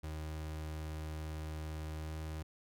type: tone with pitch glide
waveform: 35% pulse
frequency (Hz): 77.78 to 78.37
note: D#2 to D#2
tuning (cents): 0 to +13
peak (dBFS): -38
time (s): 0.03-2.43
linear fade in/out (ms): 10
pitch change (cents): +13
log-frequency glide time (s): 1.96-2.08
effects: none